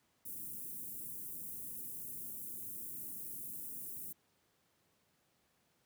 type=band-stop noise; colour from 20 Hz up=white; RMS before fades=-45 dBFS; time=0.25-4.13 s; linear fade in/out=10 ms; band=340 to 10000 Hz; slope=24 dB/octave; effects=pink hiss -75 dBFS RMS until 5.85 s + high-pass 100 Hz 12 dB/octave